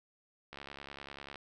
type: click train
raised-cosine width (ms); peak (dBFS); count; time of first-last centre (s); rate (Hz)
0.3; -29; 59; 0.53-1.357; 70.1
effects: none